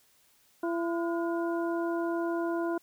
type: harmonic tone with a mistuned harmonic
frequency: 337.8 Hz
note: E4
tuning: 42 cents sharp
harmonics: 1 / 2 / 3 / 4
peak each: -29 / -35 / -39 / -41 dBFS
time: 0.63-2.78 s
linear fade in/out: 5 ms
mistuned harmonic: 4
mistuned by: +98 cents
effects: white hiss -65 dBFS RMS until 2.82 s